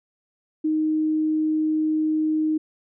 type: tone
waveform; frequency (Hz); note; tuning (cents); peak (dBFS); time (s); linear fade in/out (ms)
sine; 311.1; D#4; 0; -19; 0.64-2.58; 10
effects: none